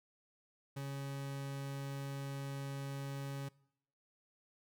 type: tone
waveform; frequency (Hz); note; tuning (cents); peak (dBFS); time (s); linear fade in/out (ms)
40% pulse; 138.4; C#3; -2; -39; 0.76-3.49; 10
effects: noise-tail reverb RT60 0.7 s tail -22 dB re dry